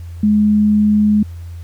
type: tone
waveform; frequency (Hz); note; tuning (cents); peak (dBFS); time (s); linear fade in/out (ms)
sine; 210.1; G#3; +20; -9; 0.23-1.23; 5
effects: added 85 Hz sine -27 dBFS peak until 1.63 s + pink hiss -50 dBFS RMS until 1.63 s